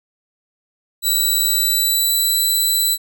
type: tone with pitch glide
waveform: 10% pulse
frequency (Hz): 3947 to 3988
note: B7 to B7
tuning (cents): -2 to +16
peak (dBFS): -8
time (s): 1.02-2.98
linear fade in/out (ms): 50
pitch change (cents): +18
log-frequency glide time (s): 1.44-2.47
effects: none